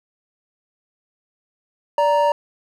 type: tone pair together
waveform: triangle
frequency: 582.9 / 933 Hz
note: D5 / A#5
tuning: -13 / +1 cents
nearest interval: minor sixth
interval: 814 cents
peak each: -15 dBFS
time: 1.98-2.32 s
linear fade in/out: 2 ms
effects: none